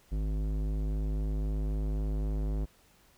square tone with low-pass filter sweep, 51.91 Hz, G#1, in tune, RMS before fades -31 dBFS, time 0.11-2.66 s, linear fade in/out 20 ms, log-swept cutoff 310 to 510 Hz, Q 0.7, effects pink hiss -63 dBFS RMS until 3.17 s

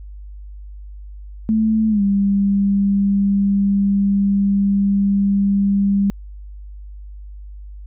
sine tone with pitch glide, 219.4 to 198.88 Hz, A3 to G3, -5 to +25 cents, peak -13 dBFS, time 1.49-6.1 s, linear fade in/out 0 ms, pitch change -170 cents, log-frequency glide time 1.89-2.02 s, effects added 50 Hz sine -32 dBFS peak until 7.86 s

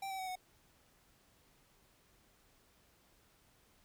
square tone with pitch steps, 781 / 766.3 / 751.8 / 737.6 Hz, G5 / G5 / F#5 / F#5, -7 / -40 / +27 / -6 cents, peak -40 dBFS, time 0.02-0.356 s, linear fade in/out 5 ms, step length 84 ms, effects pink hiss -69 dBFS RMS until 3.84 s

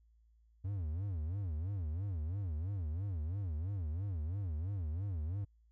triangle tone with vibrato, 87.7 Hz, F2, 8 cents sharp, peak -33 dBFS, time 0.64-5.45 s, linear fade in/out 10 ms, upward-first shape sine, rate 3 Hz, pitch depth 270 cents each way, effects added 56 Hz sine -64 dBFS peak until 5.71 s

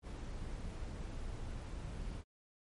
brown noise, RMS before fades -43 dBFS, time 0.02-2.24 s, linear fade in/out 50 ms, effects MP3 48 kbps

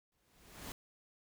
pink noise with exponential growth, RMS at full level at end -43 dBFS, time 0.12-0.72 s, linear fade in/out 2 ms, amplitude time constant 130 ms, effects none

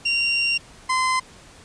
30% pulse tone pair in turn, 2767 / 1031.1 Hz, F7 / C6, -17 / -26 cents, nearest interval octave + perfect fourth, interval 1709 cents, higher first, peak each -16 dBFS, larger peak neither, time 0.05-0.58 / 0.89-1.2 s, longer first, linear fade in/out 10 ms, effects pink hiss -47 dBFS RMS until 1.64 s + resampled to 22050 Hz

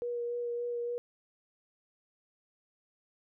sine tone with vibrato, 478.5 Hz, A#4, 45 cents sharp, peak -32 dBFS, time 0.02-0.98 s, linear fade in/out 0 ms, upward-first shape sine, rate 3.5 Hz, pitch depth 13 cents each way, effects none

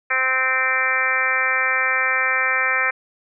harmonic tone, 260 Hz, C4, 11 cents flat, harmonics 2 / 3 / 4 / 5 / 6 / 7 / 8 / 9, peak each -31 / -33 / -30 / -25 / -25 / -22 / -25 / -23 dBFS, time 0.1-2.91 s, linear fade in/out 10 ms, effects none

